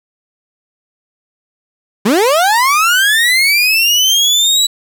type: linear sweep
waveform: 30% pulse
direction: up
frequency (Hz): 184.9 to 3951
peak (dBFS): -6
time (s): 2.05-4.67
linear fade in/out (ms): 10
effects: none